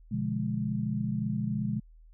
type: chord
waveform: sine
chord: B diminished seventh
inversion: none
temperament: equal with one note detuned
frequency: 123.47 / 146.83 / 174.61 / 209 Hz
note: B2 / D3 / F3 / Ab3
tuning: 0 / 0 / 0 / +11 cents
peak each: -33 / -36 / -36 / -31 dBFS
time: 0.11-1.8 s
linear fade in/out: 10 ms
effects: added 40 Hz sine -51 dBFS peak until 2.13 s